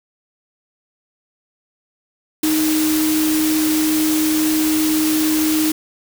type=tone in noise; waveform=sine; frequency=311.1 Hz; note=D#4; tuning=in tune; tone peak=-15 dBFS; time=2.43-5.72 s; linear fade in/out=5 ms; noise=white; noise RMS=-23 dBFS; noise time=2.43-5.72 s; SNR=+5 dB; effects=none